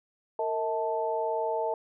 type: tone cluster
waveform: sine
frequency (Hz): 457.7 / 640 / 879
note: A#4 / D#5 / A5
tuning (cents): -32 / +49 / -2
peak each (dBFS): -31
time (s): 0.39-1.74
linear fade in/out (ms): 2
effects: none